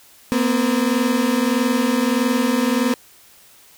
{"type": "tone pair together", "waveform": "35% pulse", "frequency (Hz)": [234.1, 255.7], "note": ["A#3", "C4"], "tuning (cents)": [8, -40], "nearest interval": "major second", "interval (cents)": 152, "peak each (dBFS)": [-18, -17], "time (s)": [0.32, 2.94], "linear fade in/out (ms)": 0, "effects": ["white hiss -49 dBFS RMS until 3.77 s"]}